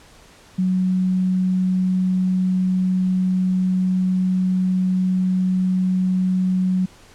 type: tone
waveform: sine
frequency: 185 Hz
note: F#3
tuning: in tune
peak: -16 dBFS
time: 0.58-6.86 s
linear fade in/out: 10 ms
effects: pink hiss -48 dBFS RMS until 7.14 s + low-pass 9000 Hz 12 dB/octave